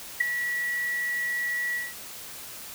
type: tone with ADSR envelope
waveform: sine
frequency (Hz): 1938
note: B6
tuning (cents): -33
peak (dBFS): -15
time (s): 0.2-1.94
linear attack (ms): 10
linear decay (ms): 7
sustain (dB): -11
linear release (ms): 190
effects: white hiss -41 dBFS RMS until 2.74 s